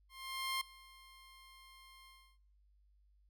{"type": "tone with ADSR envelope", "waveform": "15% pulse", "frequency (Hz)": 1060, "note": "C6", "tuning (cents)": 22, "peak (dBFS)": -28, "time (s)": [0.09, 2.38], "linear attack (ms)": 520, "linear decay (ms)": 5, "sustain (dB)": -23, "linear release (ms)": 310, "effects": ["noise-tail reverb RT60 0.6 s tail -24 dB re dry", "added 50 Hz sine -66 dBFS peak until 3.29 s"]}